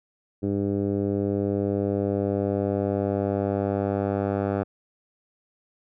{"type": "tone with low-pass filter sweep", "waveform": "10% pulse", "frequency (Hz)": 100, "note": "G2", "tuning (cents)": 35, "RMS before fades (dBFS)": -25, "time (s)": [0.42, 4.64], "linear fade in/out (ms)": 20, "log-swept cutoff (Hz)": [350, 980], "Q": 1.5, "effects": []}